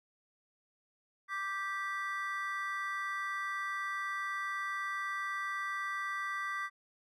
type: chord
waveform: triangle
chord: G major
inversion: second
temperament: just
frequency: 1176 / 1568 / 1960 Hz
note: D6 / G6 / B6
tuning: +2 / 0 / -14 cents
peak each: -36 / -40 / -37 dBFS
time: 1.28-6.7 s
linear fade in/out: 50 ms
effects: none